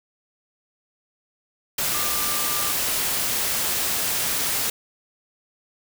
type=tone in noise; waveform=sine; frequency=1190 Hz; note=D6; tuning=22 cents sharp; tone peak=-32 dBFS; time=1.94-2.72 s; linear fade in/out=5 ms; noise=white; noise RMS=-24 dBFS; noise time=1.78-4.7 s; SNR=-11 dB; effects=none